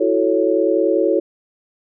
sine chord, F# minor seventh, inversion third, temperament equal, 329.6 / 370 / 440 / 554.4 Hz, E4 / F#4 / A4 / C#5, 0 / 0 / 0 / 0 cents, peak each -19 dBFS, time 0-1.2 s, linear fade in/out 10 ms, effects none

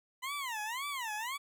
20% pulse tone with vibrato, 987.8 Hz, B5, in tune, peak -31 dBFS, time 0.22-1.38 s, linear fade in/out 20 ms, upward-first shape sine, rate 1.9 Hz, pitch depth 280 cents each way, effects none

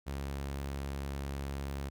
sawtooth tone, 69.3 Hz, C#2, in tune, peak -32 dBFS, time 0.06-1.9 s, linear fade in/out 20 ms, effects none

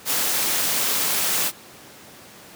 white noise with amplitude modulation, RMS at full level -20 dBFS, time 0.05-1.52 s, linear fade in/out 50 ms, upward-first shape sine, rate 283 Hz, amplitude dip 45%, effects pink hiss -44 dBFS RMS until 2.55 s + high-pass 150 Hz 12 dB/octave

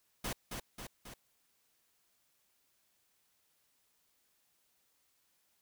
pink noise with echo, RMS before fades -38 dBFS, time 0.24-0.33 s, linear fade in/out 5 ms, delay 270 ms, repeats 3, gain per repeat -4 dB, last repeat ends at 1.14 s, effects white hiss -75 dBFS RMS until 5.61 s

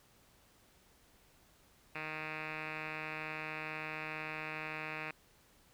5% pulse tone with low-pass filter, 155.56 Hz, D#3, in tune, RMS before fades -42 dBFS, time 1.95-5.11 s, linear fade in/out 2 ms, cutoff 2600 Hz, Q 8.2, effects pink hiss -66 dBFS RMS until 5.73 s

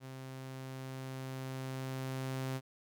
sawtooth tone with level ramp, 131.7 Hz, C3, 12 cents sharp, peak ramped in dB -41 to -31 dBFS, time 0-2.61 s, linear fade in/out 50 ms, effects none

